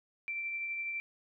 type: tone with tremolo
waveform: sine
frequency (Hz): 2346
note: D7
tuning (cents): -2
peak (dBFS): -33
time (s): 0.28-1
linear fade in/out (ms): 0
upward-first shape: triangle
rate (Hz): 12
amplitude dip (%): 30
effects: none